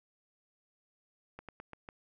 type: slowing click train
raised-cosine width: 0.5 ms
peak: -30 dBFS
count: 5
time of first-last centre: 1.39-1.889 s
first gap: 97 ms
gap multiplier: 1.17
effects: none